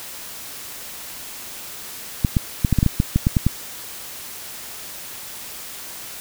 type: clicks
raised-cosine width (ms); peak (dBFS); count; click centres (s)
5; -3; 12; 2.248 / 2.368 / 2.648 / 2.727 / 2.787 / 2.829 / 2.863 / 3.001 / 3.16 / 3.269 / 3.368 / 3.466
effects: white hiss -35 dBFS RMS until 6.2 s